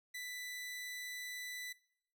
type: tone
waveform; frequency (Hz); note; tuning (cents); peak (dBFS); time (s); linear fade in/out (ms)
sawtooth; 1986; B6; +9; -39; 0.14-1.73; 10
effects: noise-tail reverb RT60 0.7 s tail -22 dB re dry